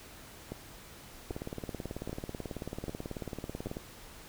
two click trains, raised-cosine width 2 ms, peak -24 / -24 dBFS, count 5 / 46, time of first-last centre 0.52-3.67 / 1.31-3.769 s, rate 1.27 / 18.3 Hz, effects pink hiss -51 dBFS RMS until 4.28 s

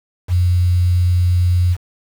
sine tone with quantisation, 89.1 Hz, F2, 35 cents sharp, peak -11 dBFS, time 0.28-1.77 s, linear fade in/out 50 ms, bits 6, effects none

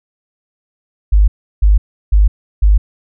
sine tone bursts, 50.8 Hz, G#1, 38 cents flat, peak -5 dBFS, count 4, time 1.12-2.78 s, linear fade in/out 10 ms, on 160 ms, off 340 ms, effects none

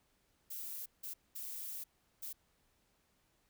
violet noise bursts at uneven times, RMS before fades -44 dBFS, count 4, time 0.5-0.86 / 1.03-1.14 / 1.35-1.84 / 2.22-2.33 s, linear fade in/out 10 ms, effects pink hiss -75 dBFS RMS until 3.49 s

